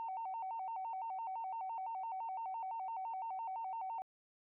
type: tone with vibrato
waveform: sine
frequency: 830.6 Hz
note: G#5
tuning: in tune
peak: -38 dBFS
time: 0-4.02 s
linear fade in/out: 0 ms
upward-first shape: square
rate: 5.9 Hz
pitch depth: 160 cents each way
effects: tanh soft clip ceiling -35 dBFS